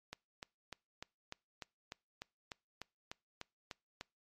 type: click train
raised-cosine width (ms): 0.2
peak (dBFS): -26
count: 14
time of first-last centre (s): 0.13-4.011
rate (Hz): 3.35
effects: noise-tail reverb RT60 0.3 s tail -26 dB re dry + MP3 64 kbps

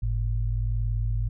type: tone pair together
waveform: sine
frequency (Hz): 48.66 / 110.1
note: G1 / A2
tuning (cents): -12 / +2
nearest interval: octave + major second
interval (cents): 1414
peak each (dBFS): -25 / -27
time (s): 0.02-1.29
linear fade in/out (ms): 10
effects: none

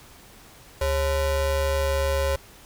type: ring-modulated tone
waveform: square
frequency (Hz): 237.1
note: A#3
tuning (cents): +30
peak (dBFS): -19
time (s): 0.81-2.36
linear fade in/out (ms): 5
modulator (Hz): 308
effects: pink hiss -49 dBFS RMS until 2.65 s

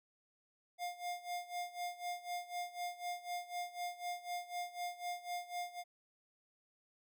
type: tone with tremolo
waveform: square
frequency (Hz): 707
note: F5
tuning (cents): +21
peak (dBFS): -38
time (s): 0.78-5.84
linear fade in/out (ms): 50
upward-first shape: sine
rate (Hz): 4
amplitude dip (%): 85
effects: none

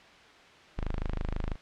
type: tone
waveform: sawtooth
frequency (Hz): 26.1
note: G#0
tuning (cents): +10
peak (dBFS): -26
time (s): 0.77-1.56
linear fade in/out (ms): 20
effects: white hiss -53 dBFS RMS until 1.61 s + low-pass 3000 Hz 12 dB/octave

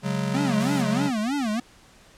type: chord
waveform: square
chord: C# suspended fourth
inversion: none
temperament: just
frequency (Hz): 138.59 / 184.79 / 207.9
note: C#3 / F#3 / G#3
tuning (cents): 0 / -2 / +2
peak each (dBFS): -29 / -28 / -31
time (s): 0.02-1.11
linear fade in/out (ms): 50
type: tone with vibrato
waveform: square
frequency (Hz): 246.9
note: B3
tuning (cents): 0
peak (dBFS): -24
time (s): 0.34-1.6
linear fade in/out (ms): 5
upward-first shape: sine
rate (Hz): 3.2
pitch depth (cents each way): 280
type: noise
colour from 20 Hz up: white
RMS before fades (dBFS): -37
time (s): 0.6-0.82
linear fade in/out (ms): 5
effects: pink hiss -53 dBFS RMS until 2.17 s + low-pass 9000 Hz 12 dB/octave

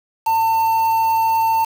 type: tone with quantisation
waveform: triangle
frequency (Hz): 898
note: A5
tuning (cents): +35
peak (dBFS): -12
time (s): 0.26-1.65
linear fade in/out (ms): 10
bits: 5
effects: none

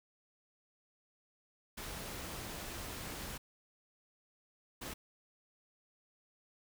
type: noise bursts at uneven times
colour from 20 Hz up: pink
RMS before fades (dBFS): -44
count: 2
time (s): 1.77-3.38 / 4.81-4.94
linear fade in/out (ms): 10
effects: none

